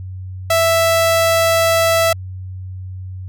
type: tone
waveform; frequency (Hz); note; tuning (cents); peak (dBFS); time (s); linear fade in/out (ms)
sawtooth; 660; E5; +2; -8; 0.5-2.13; 5
effects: added 93 Hz sine -26 dBFS peak until 3.28 s